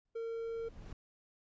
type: noise with exponential growth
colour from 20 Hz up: brown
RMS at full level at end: -44 dBFS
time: 0.05-0.93 s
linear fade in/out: 5 ms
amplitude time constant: 190 ms
type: tone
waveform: triangle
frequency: 457.3 Hz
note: A#4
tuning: 33 cents flat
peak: -35 dBFS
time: 0.15-0.69 s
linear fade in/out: 10 ms
effects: resampled to 16000 Hz